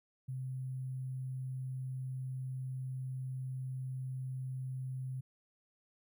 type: tone with sample-and-hold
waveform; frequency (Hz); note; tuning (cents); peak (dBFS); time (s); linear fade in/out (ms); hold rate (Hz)
sine; 130; C3; -11; -37; 0.28-5.21; 10; 11025
effects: none